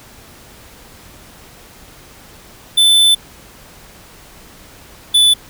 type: tone pair in turn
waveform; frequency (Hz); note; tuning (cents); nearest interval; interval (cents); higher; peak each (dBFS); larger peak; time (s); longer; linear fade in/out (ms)
square; 3520 / 3482; A7 / A7; 0 / -19; unison; 19; first; -8; neither; 2.77-3.15 / 5.14-5.34; first; 10
effects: pink hiss -41 dBFS RMS until 5.49 s

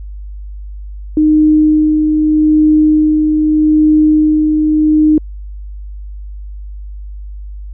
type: tone with tremolo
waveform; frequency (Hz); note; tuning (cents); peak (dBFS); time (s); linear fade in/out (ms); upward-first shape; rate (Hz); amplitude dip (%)
sine; 307.2; D#4; -22; -5; 1.17-5.18; 2; sine; 0.81; 35
effects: added 50 Hz sine -24 dBFS peak until 7.73 s

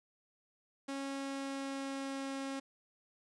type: tone with pitch glide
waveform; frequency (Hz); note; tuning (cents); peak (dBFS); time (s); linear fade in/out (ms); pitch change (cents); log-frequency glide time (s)
sawtooth; 274.5 to 271.7; C#4 to C#4; -17 to -35; -34; 0.88-2.6; 10; -18; 1.02-2.36
effects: resampled to 22050 Hz + 10-bit

